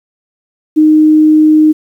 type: tone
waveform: sine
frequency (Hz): 308.8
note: D#4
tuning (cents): -13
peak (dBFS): -3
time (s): 0.76-1.73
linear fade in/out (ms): 20
effects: 7-bit